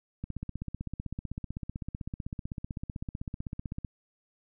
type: click train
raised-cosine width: 5 ms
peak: -23 dBFS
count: 58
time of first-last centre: 0.24-3.848 s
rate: 15.8 Hz
effects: none